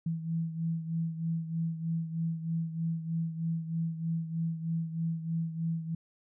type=beating tone pair; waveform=sine; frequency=163.7 / 166.9 Hz; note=E3 / E3; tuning=-12 / +22 cents; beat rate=3.2 Hz; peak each=-31 / -37 dBFS; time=0.06-5.95 s; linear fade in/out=5 ms; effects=none